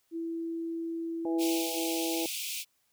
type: tone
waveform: sine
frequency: 331.3 Hz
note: E4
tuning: 9 cents sharp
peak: -32 dBFS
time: 0.11-1.78 s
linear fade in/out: 50 ms
type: harmonic tone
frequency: 164.81 Hz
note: E3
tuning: in tune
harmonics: 2 / 3 / 4 / 5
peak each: -31 / -38 / -41 / -41 dBFS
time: 1.25-2.26 s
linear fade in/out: 2 ms
type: high-pass noise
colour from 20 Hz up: pink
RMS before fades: -36 dBFS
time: 1.38-2.65 s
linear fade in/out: 50 ms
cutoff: 2300 Hz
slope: 96 dB/octave
effects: white hiss -73 dBFS RMS until 2.92 s